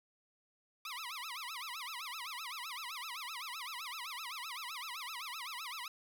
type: tone with vibrato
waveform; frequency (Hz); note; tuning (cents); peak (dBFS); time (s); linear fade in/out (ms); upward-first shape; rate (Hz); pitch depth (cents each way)
15% pulse; 1128; C#6; +30; -35; 0.85-5.88; 2; sine; 7.8; 290
effects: none